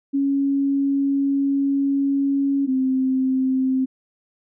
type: tone pair in turn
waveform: sine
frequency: 277.2 / 261.6 Hz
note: C#4 / C4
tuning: 0 / 0 cents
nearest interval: minor second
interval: 100 cents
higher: first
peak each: -17 dBFS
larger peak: neither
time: 0.13-2.67 / 2.67-3.86 s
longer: first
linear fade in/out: 20 ms
effects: none